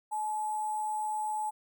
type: tone with sample-and-hold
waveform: sine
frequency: 856 Hz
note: A5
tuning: 48 cents flat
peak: -30 dBFS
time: 0.11-1.51 s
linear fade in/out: 20 ms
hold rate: 8820 Hz
effects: none